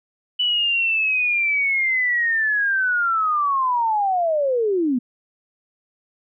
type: linear sweep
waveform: sine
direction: down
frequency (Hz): 2978 to 233.1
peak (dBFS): -17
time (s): 0.39-4.99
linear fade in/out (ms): 10
effects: none